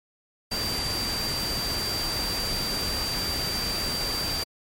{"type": "tone in noise", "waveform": "sine", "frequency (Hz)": 4699, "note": "D8", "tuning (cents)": 0, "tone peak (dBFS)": -28, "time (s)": [0.51, 4.44], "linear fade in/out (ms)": 10, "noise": "pink", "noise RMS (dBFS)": -31, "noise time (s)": [0.51, 4.44], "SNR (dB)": 0, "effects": ["MP3 64 kbps"]}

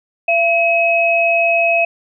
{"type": "tone pair together", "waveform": "sine", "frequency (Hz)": [676.7, 2555], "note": ["E5", "D#7"], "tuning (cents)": [45, 45], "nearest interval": "octave + major seventh", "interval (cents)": 2300, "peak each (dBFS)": -14, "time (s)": [0.28, 1.85], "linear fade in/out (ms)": 5, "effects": []}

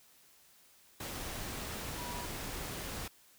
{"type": "tone in noise", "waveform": "sine", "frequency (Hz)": 969, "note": "B5", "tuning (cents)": -33, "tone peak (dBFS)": -44, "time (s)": [1.98, 2.26], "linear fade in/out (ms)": 5, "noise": "pink", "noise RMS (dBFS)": -41, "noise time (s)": [1, 3.08], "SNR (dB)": -6, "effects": ["white hiss -63 dBFS RMS until 3.38 s"]}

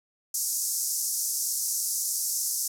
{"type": "band-pass noise", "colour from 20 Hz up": "pink", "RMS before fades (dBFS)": -29, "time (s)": [0.34, 2.68], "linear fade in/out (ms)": 5, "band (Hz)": [5400, 14000], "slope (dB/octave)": 48, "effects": []}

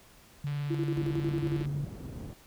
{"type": "tone with vibrato", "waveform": "sine", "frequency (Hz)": 143.1, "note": "D3", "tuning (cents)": -45, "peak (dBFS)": -30, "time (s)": [0.44, 1.85], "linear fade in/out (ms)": 5, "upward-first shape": "sine", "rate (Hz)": 19, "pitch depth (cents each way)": 27}
{"type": "click train", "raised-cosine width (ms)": 0.3, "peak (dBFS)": -31, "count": 174, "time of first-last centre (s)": [0.47, 1.655], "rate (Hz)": 146}
{"type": "tone with tremolo", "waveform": "sine", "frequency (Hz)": 334.8, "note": "E4", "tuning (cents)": 27, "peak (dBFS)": -28, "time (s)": [0.7, 1.63], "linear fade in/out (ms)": 10, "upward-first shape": "square", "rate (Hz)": 11, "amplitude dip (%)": 75}
{"type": "low-pass noise", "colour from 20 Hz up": "white", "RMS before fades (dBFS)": -42, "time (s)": [0.95, 2.34], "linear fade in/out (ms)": 10, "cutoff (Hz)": 220, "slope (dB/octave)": 12}
{"effects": ["pink hiss -57 dBFS RMS until 2.46 s"]}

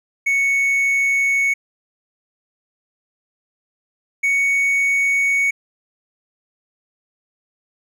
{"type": "tone pair in turn", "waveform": "triangle", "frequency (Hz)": [2217, 2228], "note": ["C#7", "C#7"], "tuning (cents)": [0, 8], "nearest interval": "unison", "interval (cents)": 8, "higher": "second", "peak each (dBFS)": -13, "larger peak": "neither", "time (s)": [[0.26, 1.54], [4.23, 5.51]], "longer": "neither", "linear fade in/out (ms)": 10, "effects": []}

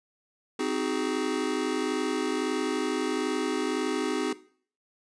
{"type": "chord", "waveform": "square", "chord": "Ab dominant seventh", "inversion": "first", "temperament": "just", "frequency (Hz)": [259.6, 311.5, 373.8, 415.3], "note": ["C4", "Eb4", "Gb4", "Ab4"], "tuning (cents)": [-13, 2, 18, 0], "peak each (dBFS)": -33, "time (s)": [0.59, 4.33], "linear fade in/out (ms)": 5, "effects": ["noise-tail reverb RT60 0.5 s tail -18 dB re dry", "resampled to 22050 Hz"]}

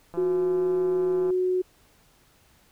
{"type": "click train", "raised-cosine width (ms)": 1, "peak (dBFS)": -26, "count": 199, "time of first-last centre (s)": [0.14, 1.305], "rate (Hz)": 170}
{"type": "tone with pitch glide", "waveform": "sine", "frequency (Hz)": [364.4, 367.1], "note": ["F#4", "F#4"], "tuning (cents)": [-26, -14], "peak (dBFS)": -21, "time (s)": [0.17, 1.62], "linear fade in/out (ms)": 10, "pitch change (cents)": 12, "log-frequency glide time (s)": [0.31, 0.81]}
{"effects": ["pink hiss -60 dBFS RMS until 2.71 s"]}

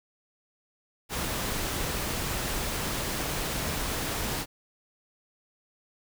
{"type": "noise", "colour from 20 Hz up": "pink", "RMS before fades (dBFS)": -31, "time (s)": [1.09, 4.46], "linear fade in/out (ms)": 50, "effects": []}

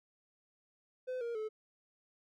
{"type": "tone with pitch steps", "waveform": "triangle", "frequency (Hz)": [509, 469.5, 433], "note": ["C5", "A#4", "A4"], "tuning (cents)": [-48, 12, -28], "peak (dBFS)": -34, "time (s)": [1.07, 1.49], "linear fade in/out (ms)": 20, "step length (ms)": 140, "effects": []}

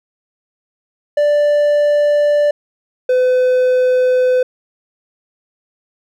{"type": "tone pair in turn", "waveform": "triangle", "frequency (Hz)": [587.3, 506.1], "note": ["D5", "B4"], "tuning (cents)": [0, 42], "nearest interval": "minor third", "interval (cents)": 258, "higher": "first", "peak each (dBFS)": -8, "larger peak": "neither", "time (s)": [[1.17, 2.51], [3.09, 4.43]], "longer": "neither", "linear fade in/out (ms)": 5, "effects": []}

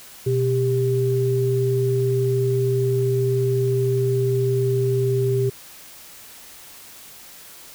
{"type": "tone pair together", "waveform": "sine", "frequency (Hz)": [124.48, 395.2], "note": ["B2", "G4"], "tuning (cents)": [14, 14], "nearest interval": "octave + minor sixth", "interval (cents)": 2000, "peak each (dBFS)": -20, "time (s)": [0.26, 5.5], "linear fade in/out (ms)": 10, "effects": ["white hiss -43 dBFS RMS until 7.74 s"]}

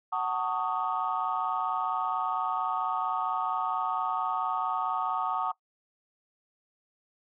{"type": "chord", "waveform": "sine", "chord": "D# half-diminished seventh", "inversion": "first", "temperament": "just", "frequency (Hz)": [746.7, 896, 1120.1, 1244.5], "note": ["F#5", "A5", "C#6", "D#6"], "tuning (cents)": [16, 31, 18, 0], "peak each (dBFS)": -32, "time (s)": [0.12, 5.52], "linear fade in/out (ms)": 10, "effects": ["noise-tail reverb RT60 0.1 s tail -20 dB re dry", "tanh soft clip ceiling -18 dBFS"]}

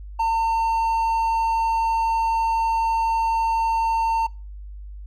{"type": "tone", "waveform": "triangle", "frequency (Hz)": 906, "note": "A#5", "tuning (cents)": -50, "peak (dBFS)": -16, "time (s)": [0.19, 4.27], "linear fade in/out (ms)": 10, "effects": ["noise-tail reverb RT60 0.3 s tail -23 dB re dry", "added 50 Hz sine -34 dBFS peak until 5.06 s"]}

